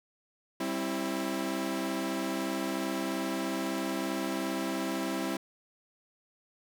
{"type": "chord", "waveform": "sawtooth", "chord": "C major", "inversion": "second", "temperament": "equal with one note detuned", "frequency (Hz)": [196, 266.5, 329.6], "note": ["G3", "C4", "E4"], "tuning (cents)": [0, 32, 0], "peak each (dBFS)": [-33, -31, -30], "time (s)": [0.6, 5.37], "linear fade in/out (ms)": 5, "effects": []}